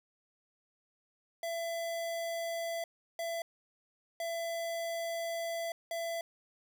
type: tone bursts at uneven times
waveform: square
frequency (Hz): 670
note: E5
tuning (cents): +28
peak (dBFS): -35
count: 4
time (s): 1.43-2.84 / 3.19-3.42 / 4.2-5.72 / 5.91-6.21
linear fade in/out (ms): 2
effects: none